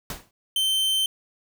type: noise with exponential decay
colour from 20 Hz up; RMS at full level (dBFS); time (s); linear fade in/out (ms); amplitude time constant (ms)
pink; -29; 0.1-0.31; 2; 44
type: tone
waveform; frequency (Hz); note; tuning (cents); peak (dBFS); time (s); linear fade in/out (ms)
45% pulse; 3100; G7; -20; -20; 0.56-1.06; 2
effects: none